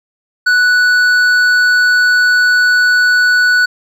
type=tone with hard clipping; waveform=sine; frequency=1480 Hz; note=F#6; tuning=in tune; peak=-9 dBFS; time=0.46-3.66 s; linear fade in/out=10 ms; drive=7 dB; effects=none